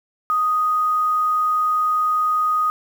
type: tone with quantisation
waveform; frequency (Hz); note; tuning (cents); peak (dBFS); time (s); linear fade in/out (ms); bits
sine; 1245; D#6; +1; -16; 0.3-2.7; 0; 7
effects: none